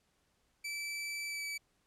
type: tone with pitch glide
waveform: sawtooth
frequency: 2318 to 2297 Hz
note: D7 to D7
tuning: -23 to -39 cents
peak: -34 dBFS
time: 0.64-1.58 s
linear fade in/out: 10 ms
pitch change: -16 cents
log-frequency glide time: 1.27-1.44 s
effects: pink hiss -75 dBFS RMS until 1.86 s + low-pass 11000 Hz 12 dB/octave

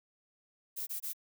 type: noise bursts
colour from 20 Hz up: violet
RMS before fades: -38 dBFS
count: 3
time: 0.76-1.134 s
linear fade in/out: 20 ms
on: 110 ms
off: 22 ms
effects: none

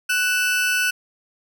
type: tone pair together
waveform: 40% pulse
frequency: 1487.3 / 2637 Hz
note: F#6 / E7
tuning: +9 / 0 cents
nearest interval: minor seventh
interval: 991 cents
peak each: -19 / -22 dBFS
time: 0.09-0.91 s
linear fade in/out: 10 ms
effects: none

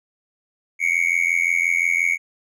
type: tone with amplitude modulation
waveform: triangle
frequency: 2217 Hz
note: C#7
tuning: in tune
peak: -11 dBFS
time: 0.79-2.18 s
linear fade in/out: 50 ms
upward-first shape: sine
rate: 85.7 Hz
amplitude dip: 100%
effects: none

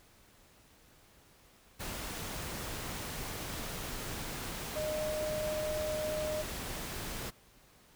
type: tone in noise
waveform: sine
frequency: 614 Hz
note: D#5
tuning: 23 cents flat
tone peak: -33 dBFS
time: 4.75-6.43 s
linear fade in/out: 20 ms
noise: pink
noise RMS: -40 dBFS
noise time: 1.79-7.31 s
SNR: +4 dB
effects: pink hiss -62 dBFS RMS until 7.95 s

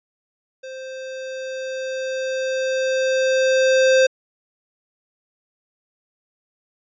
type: tone with level ramp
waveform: square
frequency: 523.3 Hz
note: C5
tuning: in tune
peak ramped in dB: -33 to -12 dBFS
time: 0.63-4.07 s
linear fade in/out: 10 ms
effects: resampled to 16000 Hz

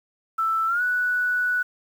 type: tone with pitch glide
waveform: sine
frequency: 1324 to 1477.6 Hz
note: E6 to F#6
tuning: +7 to -3 cents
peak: -20 dBFS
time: 0.38-1.63 s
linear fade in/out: 10 ms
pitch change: +190 cents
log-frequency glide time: 0.67-0.82 s
effects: 8-bit

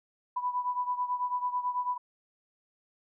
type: beating tone pair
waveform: sine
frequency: 987.8 / 996.9 Hz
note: B5 / B5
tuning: 0 / +16 cents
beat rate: 9.1 Hz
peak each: -30 / -34 dBFS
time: 0.36-1.98 s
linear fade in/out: 10 ms
effects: none

